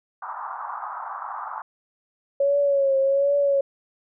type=band-pass noise; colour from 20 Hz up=pink; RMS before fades=-33 dBFS; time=0.22-1.62 s; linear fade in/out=5 ms; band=810 to 1300 Hz; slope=48 dB/octave
type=tone with vibrato; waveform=sine; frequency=554.4 Hz; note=C#5; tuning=in tune; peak=-17 dBFS; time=2.4-3.61 s; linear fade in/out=5 ms; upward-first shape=triangle; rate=1.3 Hz; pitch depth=57 cents each way
effects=none